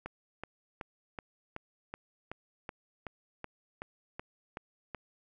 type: click train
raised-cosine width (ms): 0.5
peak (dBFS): -24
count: 14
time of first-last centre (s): 0.06-4.947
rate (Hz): 2.66
effects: none